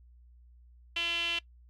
sawtooth tone with band-pass filter, 339.3 Hz, F4, 50 cents flat, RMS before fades -32 dBFS, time 0.96-1.39 s, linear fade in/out 5 ms, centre 2900 Hz, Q 9.7, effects noise-tail reverb RT60 0.1 s tail -21 dB re dry + added 60 Hz sine -54 dBFS peak until 1.69 s

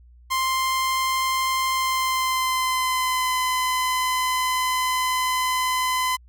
sawtooth tone with pitch glide, 1048 to 1018.2 Hz, C6 to C6, +2 to -47 cents, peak -17 dBFS, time 0.3-6.17 s, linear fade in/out 20 ms, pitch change -49 cents, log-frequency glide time 1.72-3.37 s, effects added 60 Hz sine -47 dBFS peak until 6.28 s

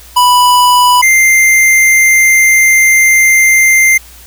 square tone pair in turn, 987.8 / 2093 Hz, B5 / C7, 0 / 0 cents, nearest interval octave + minor second, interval 1300 cents, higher second, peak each -5 dBFS, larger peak neither, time 0.16-1.02 / 1.02-3.98 s, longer second, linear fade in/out 10 ms, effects added 60 Hz sine -37 dBFS peak until 4.26 s + white hiss -37 dBFS RMS until 4.26 s

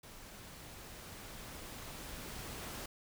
pink noise with level ramp, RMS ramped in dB -53 to -44 dBFS, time 0.03-2.86 s, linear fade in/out 5 ms, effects none

